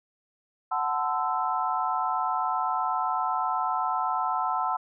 sine chord, F# half-diminished seventh, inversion none, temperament equal with one note detuned, 740 / 880 / 1027.9 / 1318.5 Hz, F#5 / A5 / C6 / E6, 0 / 0 / -31 / 0 cents, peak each -30 dBFS, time 0.71-4.77 s, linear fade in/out 10 ms, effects none

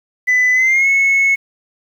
sine tone with pitch glide, 2000 to 2194 Hz, B6 to C#7, +21 to -18 cents, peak -8 dBFS, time 0.27-1.36 s, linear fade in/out 20 ms, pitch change +161 cents, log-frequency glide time 0.53-0.88 s, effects tanh soft clip ceiling -8 dBFS + 7-bit

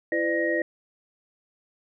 sine tone cluster, 335.2 / 507 / 598 / 1880 Hz, E4 / B4 / D5 / A#6, +29 / +45 / +31 / +14 cents, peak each -27 / -29 / -28 / -27 dBFS, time 0.12-0.62 s, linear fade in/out 2 ms, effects none

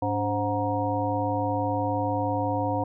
harmonic tone with a mistuned harmonic, 104.4 Hz, G#2, 10 cents sharp, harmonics 1 / 3 / 5 / 7 / 9, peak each -30 / -30 / -30 / -30 / -30 dBFS, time 0.02-2.84 s, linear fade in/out 5 ms, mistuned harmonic 3, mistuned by -150 cents, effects none

